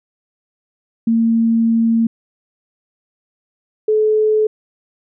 sine tone pair in turn, 228.1 / 430.6 Hz, A#3 / A4, -37 / -37 cents, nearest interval major seventh, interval 1100 cents, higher second, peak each -11 dBFS, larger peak neither, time 1.07-2.07 / 3.88-4.47 s, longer first, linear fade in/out 5 ms, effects none

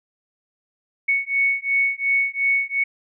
sine beating tone pair, 2217 / 2219.8 Hz, C#7 / C#7, 0 / +2 cents, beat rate 2.8 Hz, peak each -21 / -21 dBFS, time 1.08-2.84 s, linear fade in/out 10 ms, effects none

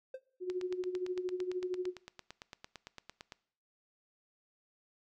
triangle tone with exponential decay, 522 Hz, C5, 4 cents flat, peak -34 dBFS, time 0.14-0.21 s, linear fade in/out 5 ms, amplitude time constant 15 ms
sine tone with tremolo, 364.4 Hz, F#4, 26 cents flat, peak -31 dBFS, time 0.4-1.94 s, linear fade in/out 50 ms, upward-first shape sine, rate 13 Hz, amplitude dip 70%
click train, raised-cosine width 0.2 ms, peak -28 dBFS, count 26, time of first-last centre 0.5-3.322 s, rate 8.86 Hz
effects noise-tail reverb RT60 0.6 s tail -21 dB re dry

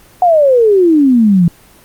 sine exponential sweep, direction down, 740 to 164.81 Hz, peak -5 dBFS, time 0.22-1.48 s, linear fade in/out 2 ms, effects pink hiss -43 dBFS RMS until 1.84 s + Opus 24 kbps

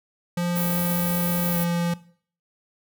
square tone with pitch glide, 174.61 to 172.01 Hz, F3 to F3, 0 to -26 cents, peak -23 dBFS, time 0.37-1.94 s, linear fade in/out 5 ms, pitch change -26 cents, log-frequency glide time 1.5-1.57 s
white band-stop noise, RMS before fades -29 dBFS, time 0.55-1.65 s, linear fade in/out 20 ms, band 620 to 11000 Hz, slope 24 dB/octave
effects noise-tail reverb RT60 0.5 s tail -18 dB re dry

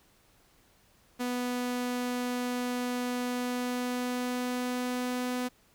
sawtooth tone with pitch glide, 246.9 to 249.3 Hz, B3 to B3, 0 to +16 cents, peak -26 dBFS, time 1.19-5.49 s, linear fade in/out 20 ms, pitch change +16 cents, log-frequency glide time 3.21-5.33 s, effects pink hiss -64 dBFS RMS until 5.74 s

